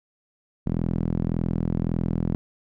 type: tone with band-pass filter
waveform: sawtooth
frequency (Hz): 41.79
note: E1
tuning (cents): +24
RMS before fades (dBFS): -25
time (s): 0.66-2.35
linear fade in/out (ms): 0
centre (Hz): 190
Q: 1.5
effects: none